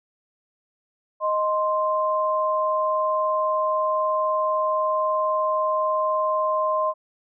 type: tone pair together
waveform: sine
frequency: 622.7 / 1046.5 Hz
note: D#5 / C6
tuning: +1 / 0 cents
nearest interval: major sixth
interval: 899 cents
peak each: -23 / -22 dBFS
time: 1.2-6.94 s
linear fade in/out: 50 ms
effects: none